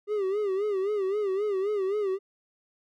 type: tone with vibrato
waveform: triangle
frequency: 400 Hz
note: G4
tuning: 35 cents sharp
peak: -23 dBFS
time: 0.07-2.19 s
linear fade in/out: 50 ms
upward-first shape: sine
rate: 3.8 Hz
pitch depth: 110 cents each way
effects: none